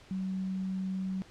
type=tone; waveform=sine; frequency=188.9 Hz; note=F#3; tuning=36 cents sharp; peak=-31 dBFS; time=0.11-1.22 s; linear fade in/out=0 ms; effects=pink hiss -56 dBFS RMS until 1.3 s + low-pass 6000 Hz 12 dB/octave